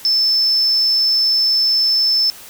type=tone; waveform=sine; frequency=5274 Hz; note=E8; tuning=in tune; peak=-12 dBFS; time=0.05-2.3 s; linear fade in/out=0 ms; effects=white hiss -38 dBFS RMS until 2.49 s